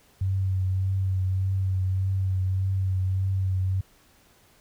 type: tone with vibrato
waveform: sine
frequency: 94.7 Hz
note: F#2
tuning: 41 cents sharp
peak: -22 dBFS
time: 0.21-3.81 s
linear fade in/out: 5 ms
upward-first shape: triangle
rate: 1.7 Hz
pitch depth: 28 cents each way
effects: pink hiss -59 dBFS RMS until 4.6 s